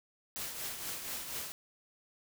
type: noise with tremolo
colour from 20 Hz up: white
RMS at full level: -38 dBFS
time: 0.36-1.52 s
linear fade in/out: 0 ms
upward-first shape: triangle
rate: 4.2 Hz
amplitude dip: 55%
effects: none